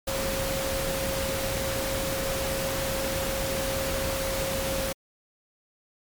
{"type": "tone in noise", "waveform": "sine", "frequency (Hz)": 539, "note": "C#5", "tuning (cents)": -49, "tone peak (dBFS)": -30, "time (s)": [0.07, 4.93], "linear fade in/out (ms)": 10, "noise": "pink", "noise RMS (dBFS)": -30, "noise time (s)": [0.07, 4.93], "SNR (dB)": -3, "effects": ["MP3 96 kbps"]}